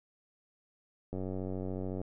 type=click train; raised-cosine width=2 ms; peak=-25 dBFS; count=84; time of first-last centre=1.13-2.015 s; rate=93.8 Hz; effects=none